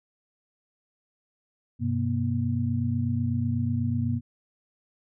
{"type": "tone cluster", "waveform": "sine", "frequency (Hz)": [97.7, 125.8, 238.4], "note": ["G2", "B2", "A#3"], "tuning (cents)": [-5, 32, 39], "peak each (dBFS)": -28, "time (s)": [1.79, 4.21], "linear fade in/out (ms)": 50, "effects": []}